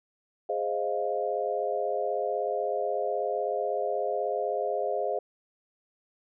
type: chord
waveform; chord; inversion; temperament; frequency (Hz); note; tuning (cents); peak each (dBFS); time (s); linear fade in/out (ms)
sine; F minor seventh; first; equal; 415.3 / 523.3 / 622.3 / 698.5; Ab4 / C5 / Eb5 / F5; 0 / 0 / 0 / 0; -32; 0.49-5.19; 5
effects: none